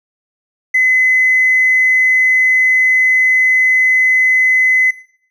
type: tone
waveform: triangle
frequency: 2030 Hz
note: B6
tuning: 47 cents sharp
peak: -5 dBFS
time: 0.74-4.91 s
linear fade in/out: 10 ms
effects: noise-tail reverb RT60 0.6 s tail -22 dB re dry + tanh soft clip ceiling -6 dBFS